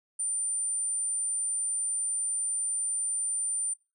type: tone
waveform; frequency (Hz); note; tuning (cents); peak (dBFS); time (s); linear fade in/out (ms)
sine; 9110; C#9; +46; -28; 0.19-3.74; 10
effects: noise-tail reverb RT60 0.3 s tail -22 dB re dry